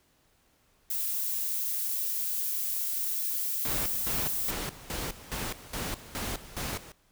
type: noise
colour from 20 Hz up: violet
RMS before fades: -31 dBFS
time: 0.9-4.51 s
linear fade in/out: 5 ms
type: noise with tremolo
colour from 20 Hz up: pink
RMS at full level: -34 dBFS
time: 3.65-6.92 s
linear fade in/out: 2 ms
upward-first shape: square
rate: 2.4 Hz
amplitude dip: 80%
effects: pink hiss -67 dBFS RMS until 7.11 s